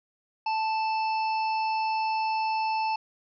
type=harmonic tone; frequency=880 Hz; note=A5; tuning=in tune; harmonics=1 / 3 / 5 / 6; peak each=-25 / -35 / -43 / -42 dBFS; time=0.46-2.96 s; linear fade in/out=5 ms; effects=none